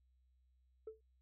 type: tone with exponential decay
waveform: sine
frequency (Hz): 438.8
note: A4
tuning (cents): -5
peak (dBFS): -40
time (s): 0.87-1.01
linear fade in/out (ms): 5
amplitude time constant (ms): 29
effects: tanh soft clip ceiling -41 dBFS + added 63 Hz sine -70 dBFS peak until 1.21 s